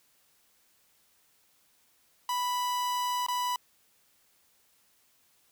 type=tone with dropouts; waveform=45% pulse; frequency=987.8 Hz; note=B5; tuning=in tune; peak=-28 dBFS; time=2.29-3.56 s; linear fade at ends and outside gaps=2 ms; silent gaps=3.265-3.284 s; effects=white hiss -67 dBFS RMS until 5.51 s